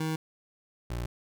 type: tone pair in turn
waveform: 25% pulse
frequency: 158.4 / 59.33 Hz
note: D#3 / A#1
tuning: +31 / +31 cents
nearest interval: octave + perfect fourth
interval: 1700 cents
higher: first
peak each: -25 / -28 dBFS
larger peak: first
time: 0-0.16 / 0.9-1.06 s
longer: neither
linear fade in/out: 5 ms
effects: none